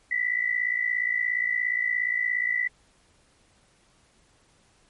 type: tone pair together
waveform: sine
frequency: 1948.9 / 2006 Hz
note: B6 / B6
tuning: -23 / +26 cents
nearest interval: unison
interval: 49 cents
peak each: -26 dBFS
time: 0.11-2.68 s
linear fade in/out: 5 ms
effects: pink hiss -62 dBFS RMS until 4.89 s + MP3 48 kbps